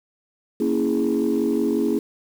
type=chord; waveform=sine; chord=A# half-diminished seventh; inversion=none; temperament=equal with one note detuned; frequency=233.1 / 278.3 / 329.6 / 415.3 Hz; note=A#3 / C#4 / E4 / G#4; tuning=0 / +7 / 0 / 0 cents; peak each=-23 dBFS; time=0.6-1.99 s; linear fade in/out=5 ms; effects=tanh soft clip ceiling -12 dBFS + 7-bit